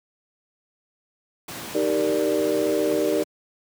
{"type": "noise", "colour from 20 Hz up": "pink", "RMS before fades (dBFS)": -34, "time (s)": [1.48, 3.24], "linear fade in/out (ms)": 5}
{"type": "chord", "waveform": "sine", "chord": "Eb major seventh", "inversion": "none", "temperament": "equal", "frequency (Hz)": [311.1, 392, 466.2, 587.3], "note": ["Eb4", "G4", "Bb4", "D5"], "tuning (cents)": [0, 0, 0, 0], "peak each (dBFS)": -25, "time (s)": [1.74, 3.24], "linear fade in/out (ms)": 20}
{"effects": ["high-pass 150 Hz 12 dB/octave"]}